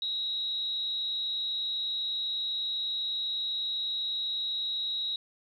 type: tone with amplitude modulation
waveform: sine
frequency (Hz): 3832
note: A#7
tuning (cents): +47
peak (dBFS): -27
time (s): 0.02-5.16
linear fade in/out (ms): 2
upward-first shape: sine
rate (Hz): 260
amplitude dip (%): 50
effects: 11-bit